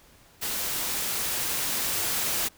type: noise with level ramp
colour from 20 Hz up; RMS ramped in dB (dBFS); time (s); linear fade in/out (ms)
white; -30 to -27; 0.41-2.49; 20
effects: pink hiss -56 dBFS RMS until 2.57 s